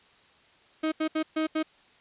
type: tone bursts at uneven times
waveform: 35% pulse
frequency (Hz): 314.5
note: D#4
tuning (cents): +19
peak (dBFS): -23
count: 5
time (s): 0.83-0.92 / 1-1.08 / 1.15-1.23 / 1.36-1.47 / 1.55-1.63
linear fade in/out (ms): 10
effects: white hiss -59 dBFS RMS until 2 s + resampled to 8000 Hz